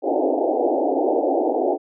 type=band-pass noise; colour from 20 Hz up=pink; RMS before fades=-20 dBFS; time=0.02-1.78 s; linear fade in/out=50 ms; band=270 to 820 Hz; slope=96 dB/octave; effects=none